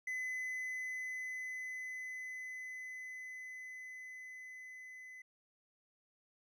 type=tone with level ramp; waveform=triangle; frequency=2020 Hz; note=B6; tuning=39 cents sharp; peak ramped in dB=-35 to -48 dBFS; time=0.07-5.22 s; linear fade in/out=5 ms; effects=none